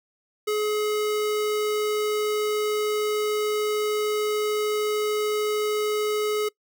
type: tone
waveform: square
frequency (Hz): 423.3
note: G#4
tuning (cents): +33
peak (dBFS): -23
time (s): 0.47-6.49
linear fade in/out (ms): 10
effects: noise-tail reverb RT60 0.1 s tail -23 dB re dry